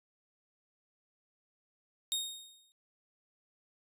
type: tone with exponential decay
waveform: sawtooth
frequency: 3716 Hz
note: A#7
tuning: 6 cents flat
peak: -26 dBFS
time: 2.12-2.72 s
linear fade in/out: 0 ms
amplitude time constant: 130 ms
effects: resampled to 32000 Hz